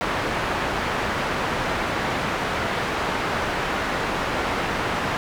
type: low-pass noise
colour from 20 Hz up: white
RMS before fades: -25 dBFS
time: 0.01-5.17 s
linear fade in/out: 0 ms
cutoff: 1600 Hz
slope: 12 dB/octave
effects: none